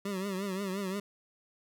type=tone with vibrato; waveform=25% pulse; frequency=193.8 Hz; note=G3; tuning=20 cents flat; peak=-29 dBFS; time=0.05-1 s; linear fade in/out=5 ms; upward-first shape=triangle; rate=5.7 Hz; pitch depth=110 cents each way; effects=none

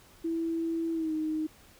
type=tone with pitch glide; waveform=sine; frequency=329.6 to 311.8 Hz; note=E4 to D#4; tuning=0 to +4 cents; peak=-28 dBFS; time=0.24-1.47 s; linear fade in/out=10 ms; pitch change=-96 cents; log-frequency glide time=0.93-1.13 s; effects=pink hiss -57 dBFS RMS until 1.79 s

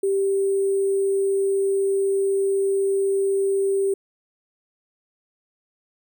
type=tone with sample-and-hold; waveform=sine; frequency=392 Hz; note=G4; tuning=in tune; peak=-18 dBFS; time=0.03-3.94 s; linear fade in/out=5 ms; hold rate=8820 Hz; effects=none

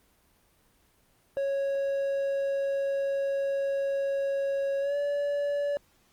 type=tone with pitch glide; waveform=triangle; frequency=552 to 574.1 Hz; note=C#5 to D5; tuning=-7 to -39 cents; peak=-24 dBFS; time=1.37-5.77 s; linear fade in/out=0 ms; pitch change=+68 cents; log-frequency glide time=4.8-4.96 s; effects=pink hiss -65 dBFS RMS until 6.12 s + Opus 24 kbps

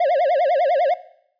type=tone with vibrato; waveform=triangle; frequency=622.3 Hz; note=D#5; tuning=in tune; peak=-13 dBFS; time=0-0.94 s; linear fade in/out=5 ms; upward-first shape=sine; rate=10 Hz; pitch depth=270 cents each way; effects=noise-tail reverb RT60 0.7 s tail -18 dB re dry + resampled to 11025 Hz

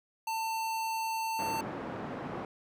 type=tone; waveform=square; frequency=895 Hz; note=A5; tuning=29 cents sharp; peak=-32 dBFS; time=0.27-1.61 s; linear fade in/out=5 ms
type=band-pass noise; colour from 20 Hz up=pink; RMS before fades=-39 dBFS; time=1.39-2.45 s; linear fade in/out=2 ms; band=170 to 1200 Hz; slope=12 dB/octave
effects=none

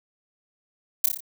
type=noise with echo; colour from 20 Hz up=violet; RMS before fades=-17 dBFS; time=1.04-1.06 s; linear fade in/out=5 ms; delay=29 ms; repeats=5; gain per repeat=-4 dB; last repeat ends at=1.205 s; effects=none

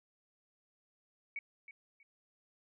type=tone with echo; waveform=sine; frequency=2249 Hz; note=C#7; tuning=24 cents sharp; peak=-37 dBFS; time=1.36-1.39 s; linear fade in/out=2 ms; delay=320 ms; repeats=2; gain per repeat=-12 dB; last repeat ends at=2.03 s; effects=none

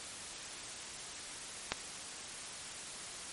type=clicks; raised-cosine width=0.2 ms; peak=-13 / -28 dBFS; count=2; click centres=1.72 / 1.725 s; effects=white hiss -45 dBFS RMS until 3.32 s + MP3 48 kbps

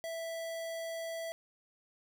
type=tone; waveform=square; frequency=659.3 Hz; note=E5; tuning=in tune; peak=-38 dBFS; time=0.04-1.32 s; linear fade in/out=0 ms; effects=13-bit

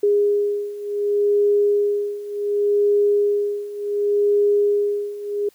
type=beating tone pair; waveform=sine; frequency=409.6 / 410.28 Hz; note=G#4 / G#4; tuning=-24 / -21 cents; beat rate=0.68 Hz; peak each=-21 / -18 dBFS; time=0.03-5.49 s; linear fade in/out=5 ms; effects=white hiss -57 dBFS RMS until 5.54 s

